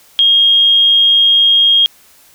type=tone; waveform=sine; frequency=3248 Hz; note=G#7; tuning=39 cents flat; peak=-6 dBFS; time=0.19-1.86 s; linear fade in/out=0 ms; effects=white hiss -46 dBFS RMS until 2.34 s